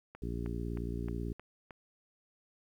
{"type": "click train", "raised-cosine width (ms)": 0.5, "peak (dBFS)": -32, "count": 6, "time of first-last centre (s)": [0.15, 1.708], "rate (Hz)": 3.21}
{"type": "harmonic tone", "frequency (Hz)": 58.27, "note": "A#1", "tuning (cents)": 0, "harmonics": [1, 2, 3, 4, 5, 6, 7], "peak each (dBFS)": [-38, -41, -43, -44, -45, -46, -46], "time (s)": [0.22, 1.33], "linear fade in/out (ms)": 5}
{"effects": ["11-bit"]}